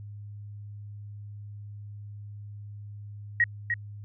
sine tone with echo, 1891 Hz, A#6, 24 cents sharp, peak -18 dBFS, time 3.4-3.44 s, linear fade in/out 2 ms, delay 300 ms, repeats 1, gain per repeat -6 dB, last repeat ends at 3.74 s, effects added 103 Hz sine -39 dBFS peak until 4.04 s

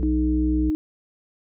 harmonic tone, 62 Hz, B1, 7 cents sharp, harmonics 1 / 3 / 5 / 7, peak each -22 / -32 / -36 / -39 dBFS, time 0-0.7 s, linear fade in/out 0 ms
sine tone, 310 Hz, D#4, 6 cents flat, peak -20 dBFS, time 0.03-0.75 s, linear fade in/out 0 ms
effects none

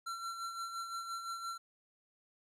square tone with tremolo, 1358 Hz, F6, 49 cents flat, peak -38 dBFS, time 0.06-1.58 s, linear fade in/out 10 ms, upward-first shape sine, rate 5.8 Hz, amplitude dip 50%, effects low-pass 11000 Hz 12 dB/octave + 13-bit

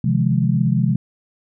sine chord, F minor seventh, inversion second, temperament just, 130.96 / 157.15 / 174.61 / 209.5 Hz, C3 / Eb3 / F3 / Ab3, +2 / +18 / 0 / +15 cents, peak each -18 / -22 / -20 / -21 dBFS, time 0.04-0.96 s, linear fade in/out 5 ms, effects none

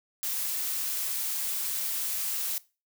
blue noise, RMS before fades -31 dBFS, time 0.23-2.58 s, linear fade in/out 0 ms, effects noise-tail reverb RT60 0.3 s tail -20 dB re dry

